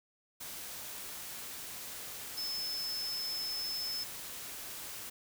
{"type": "tone in noise", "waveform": "sine", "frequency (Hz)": 5240, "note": "E8", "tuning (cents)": -11, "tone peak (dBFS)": -35, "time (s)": [2.37, 4.04], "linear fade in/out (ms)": 10, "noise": "white", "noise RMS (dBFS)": -44, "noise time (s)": [0.4, 5.1], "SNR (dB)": 6, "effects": []}